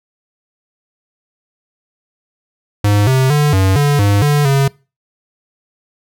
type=tone with pitch steps; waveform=square; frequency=102.9 / 131.3 / 147.7 / 95.4 / 144.6 / 101.4 / 146.4 / 137.5 Hz; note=G#2 / C3 / D3 / G2 / D3 / G#2 / D3 / C#3; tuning=-16 / +6 / +10 / -47 / -27 / -41 / -5 / -14 cents; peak=-10 dBFS; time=2.84-4.68 s; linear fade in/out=5 ms; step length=230 ms; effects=noise-tail reverb RT60 0.3 s tail -23 dB re dry